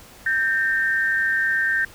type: tone pair together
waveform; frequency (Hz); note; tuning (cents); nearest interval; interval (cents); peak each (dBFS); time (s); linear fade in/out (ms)
sine; 1568 / 1824.6; G6 / A#6; 0 / -38; minor third; 262; -21; 0.26-1.85; 5
effects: pink hiss -46 dBFS RMS until 1.94 s